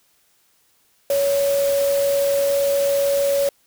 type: tone in noise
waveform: sine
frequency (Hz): 560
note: C#5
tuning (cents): +18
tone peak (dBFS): -16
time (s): 1.1-3.49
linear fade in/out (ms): 2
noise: white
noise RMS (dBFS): -30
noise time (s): 1.1-3.49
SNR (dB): +11
effects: white hiss -61 dBFS RMS until 3.66 s